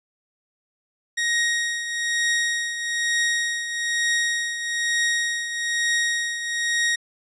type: tone with tremolo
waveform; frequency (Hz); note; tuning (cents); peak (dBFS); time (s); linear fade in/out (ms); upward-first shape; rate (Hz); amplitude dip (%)
sawtooth; 1878; A#6; +12; -15; 1.17-6.96; 10; triangle; 1.1; 65
effects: resampled to 22050 Hz